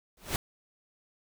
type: noise with exponential growth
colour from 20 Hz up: pink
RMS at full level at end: -26 dBFS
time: 0.17-0.36 s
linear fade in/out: 1 ms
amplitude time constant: 41 ms
effects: none